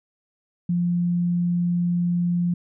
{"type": "tone", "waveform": "sine", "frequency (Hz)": 174.61, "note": "F3", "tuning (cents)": 0, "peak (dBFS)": -19, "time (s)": [0.69, 2.54], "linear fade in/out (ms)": 5, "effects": []}